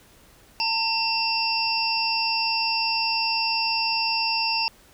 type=harmonic tone with a mistuned harmonic; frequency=900 Hz; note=A5; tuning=39 cents sharp; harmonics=1 / 3 / 5 / 6; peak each=-27 / -27 / -27 / -27 dBFS; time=0.6-4.68 s; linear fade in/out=0 ms; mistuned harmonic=5; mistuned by=+110 cents; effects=pink hiss -54 dBFS RMS until 4.93 s